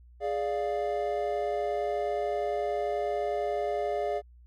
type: chord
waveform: triangle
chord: D diminished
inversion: second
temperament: equal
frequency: 415.3 / 587.3 / 698.5 Hz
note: Ab4 / D5 / F5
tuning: 0 / 0 / 0 cents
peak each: -30 dBFS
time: 0.2-4.22 s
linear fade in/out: 50 ms
effects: added 60 Hz sine -51 dBFS peak until 4.46 s